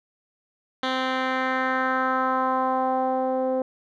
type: tone with low-pass filter sweep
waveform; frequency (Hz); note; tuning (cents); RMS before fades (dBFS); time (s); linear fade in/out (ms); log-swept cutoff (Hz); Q
10% pulse; 259.8; C4; -12; -24; 0.83-3.62; 2; 3300 to 520; 2.4
effects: none